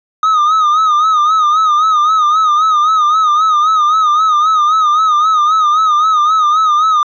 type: tone with vibrato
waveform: triangle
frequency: 1244.5 Hz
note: D#6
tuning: in tune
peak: -6 dBFS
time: 0.23-7.03 s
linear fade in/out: 2 ms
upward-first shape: sine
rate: 3.8 Hz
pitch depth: 80 cents each way
effects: resampled to 16000 Hz